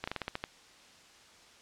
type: slowing click train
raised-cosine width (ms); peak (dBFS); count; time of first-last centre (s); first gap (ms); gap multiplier
0.3; -18; 8; 0.04-0.439; 35; 1.16
effects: white hiss -57 dBFS RMS until 1.61 s + low-pass 6000 Hz 12 dB/octave